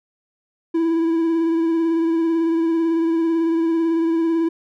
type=tone with vibrato; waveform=triangle; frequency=329.6 Hz; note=E4; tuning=in tune; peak=-14 dBFS; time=0.74-4.49 s; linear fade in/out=10 ms; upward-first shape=sine; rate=18 Hz; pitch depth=27 cents each way; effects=none